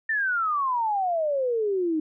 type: exponential sweep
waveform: sine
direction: down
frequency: 1818 to 304.2 Hz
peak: -22 dBFS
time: 0.09-2 s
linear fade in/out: 5 ms
effects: none